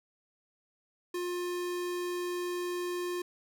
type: tone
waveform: square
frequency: 354.7 Hz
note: F4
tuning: 27 cents sharp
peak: -33 dBFS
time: 1.14-3.22 s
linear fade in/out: 5 ms
effects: none

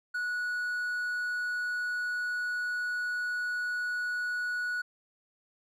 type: tone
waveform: triangle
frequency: 1466 Hz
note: F#6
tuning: 16 cents flat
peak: -28 dBFS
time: 0.14-4.82 s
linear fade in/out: 10 ms
effects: none

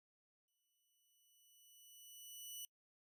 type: tone with exponential growth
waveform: 10% pulse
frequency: 2960 Hz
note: F#7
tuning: in tune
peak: -38 dBFS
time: 0.48-2.65 s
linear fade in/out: 1 ms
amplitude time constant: 470 ms
effects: noise-tail reverb RT60 0.1 s tail -24 dB re dry

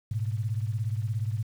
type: beating tone pair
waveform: sine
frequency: 105.3 / 122.3 Hz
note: G#2 / B2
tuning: +24 / -16 cents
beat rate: 17 Hz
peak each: -28 / -32 dBFS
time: 0.11-1.43 s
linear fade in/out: 5 ms
effects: 9-bit

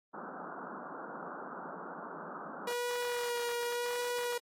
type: band-pass noise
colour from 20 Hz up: white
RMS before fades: -44 dBFS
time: 0.13-2.73 s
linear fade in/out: 20 ms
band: 160 to 1500 Hz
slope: 96 dB/octave
type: tone with vibrato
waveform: sawtooth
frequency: 481.8 Hz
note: B4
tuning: 43 cents flat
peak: -29 dBFS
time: 2.67-4.38 s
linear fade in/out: 5 ms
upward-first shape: sine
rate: 0.89 Hz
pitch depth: 17 cents each way
effects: AAC 48 kbps

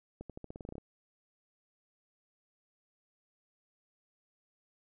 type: accelerating click train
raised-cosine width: 2 ms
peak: -30 dBFS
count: 12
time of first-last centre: 0.21-0.781 s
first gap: 87 ms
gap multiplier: 0.89
effects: none

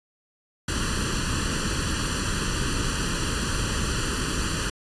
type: noise with comb filter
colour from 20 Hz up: pink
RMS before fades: -26 dBFS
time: 0.68-4.7 s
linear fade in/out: 5 ms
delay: 0.68 ms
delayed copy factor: +0.85
effects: resampled to 22050 Hz

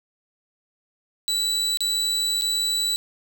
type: tone with dropouts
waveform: 35% pulse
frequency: 3951 Hz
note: B7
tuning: in tune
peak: -19 dBFS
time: 1.28-2.96 s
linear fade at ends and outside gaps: 0 ms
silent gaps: 1.772-1.806 / 2.412-2.42 s
effects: none

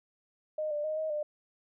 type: tone with pitch steps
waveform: sine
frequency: 616 / 592 / 620 / 629 / 599 Hz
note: D#5 / D5 / D#5 / D#5 / D5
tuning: -17 / +14 / -6 / +19 / +34 cents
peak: -30 dBFS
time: 0.58-1.23 s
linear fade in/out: 5 ms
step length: 130 ms
effects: none

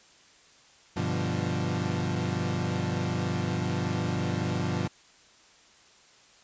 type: chord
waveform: 30% pulse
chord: G dominant seventh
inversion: none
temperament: equal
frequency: 98 / 123.47 / 146.83 / 174.61 Hz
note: G2 / B2 / D3 / F3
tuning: 0 / 0 / 0 / 0 cents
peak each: -30 / -30 / -32 / -29 dBFS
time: 0.96-4.88 s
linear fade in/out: 10 ms
effects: white hiss -57 dBFS RMS until 6.43 s + resampled to 16000 Hz

